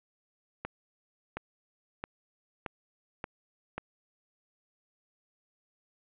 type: accelerating click train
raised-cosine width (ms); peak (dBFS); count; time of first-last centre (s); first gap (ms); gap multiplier
0.5; -20; 6; 0.65-3.78; 720; 0.93
effects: resampled to 8000 Hz + 8-bit